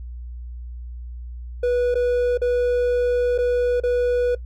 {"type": "tone with dropouts", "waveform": "triangle", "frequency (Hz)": 489.3, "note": "B4", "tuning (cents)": -16, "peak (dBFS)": -15, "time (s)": [1.63, 4.35], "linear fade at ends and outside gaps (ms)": 5, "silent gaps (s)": [[1.944, 1.953], [2.375, 2.416], [3.379, 3.385], [3.801, 3.835]], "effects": ["noise-tail reverb RT60 0.1 s tail -19 dB re dry", "added 60 Hz sine -31 dBFS peak until 4.45 s"]}